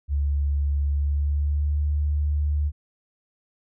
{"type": "tone with pitch glide", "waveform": "sine", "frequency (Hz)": [71.4, 73.79], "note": ["D2", "D2"], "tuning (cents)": [-48, 9], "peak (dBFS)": -20, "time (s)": [0.08, 2.72], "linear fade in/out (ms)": 50, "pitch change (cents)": 57, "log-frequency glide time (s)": [0.9, 1.81], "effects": []}